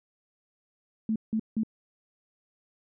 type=tone bursts; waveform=sine; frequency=220 Hz; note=A3; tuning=in tune; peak=-24 dBFS; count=3; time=1.09-1.634 s; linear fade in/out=2 ms; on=68 ms; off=170 ms; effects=none